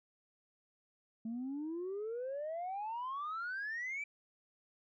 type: exponential sweep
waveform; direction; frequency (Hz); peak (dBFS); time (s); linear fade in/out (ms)
sine; up; 220 to 2349; -36; 1.25-4.04; 5
effects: tanh soft clip ceiling -35 dBFS